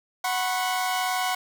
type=chord; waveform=sawtooth; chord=F# suspended fourth; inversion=none; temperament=equal with one note detuned; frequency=740 / 987.8 / 1090.3 Hz; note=F#5 / B5 / C#6; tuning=0 / 0 / -29 cents; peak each=-22 / -28 / -27 dBFS; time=0.24-1.35 s; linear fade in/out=5 ms; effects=8-bit